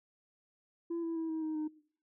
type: tone with pitch steps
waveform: sine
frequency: 337.2 / 331 / 325 / 319 / 313.2 / 307.4 Hz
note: E4 / E4 / E4 / D#4 / D#4 / D#4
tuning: +39 / +7 / -24 / +43 / +11 / -21 cents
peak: -31 dBFS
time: 0.9-1.68 s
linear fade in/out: 10 ms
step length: 130 ms
effects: noise-tail reverb RT60 0.5 s tail -20 dB re dry + tanh soft clip ceiling -32 dBFS